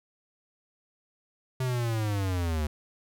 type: linear sweep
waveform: square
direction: down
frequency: 130.81 to 73.42 Hz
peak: -27 dBFS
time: 1.6-2.67 s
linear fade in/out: 5 ms
effects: none